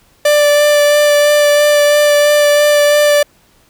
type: tone with vibrato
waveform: 45% pulse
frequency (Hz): 588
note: D5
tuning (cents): +2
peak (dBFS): -7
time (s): 0.25-3.23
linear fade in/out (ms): 5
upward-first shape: sine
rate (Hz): 3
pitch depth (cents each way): 12
effects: pink hiss -51 dBFS RMS until 3.69 s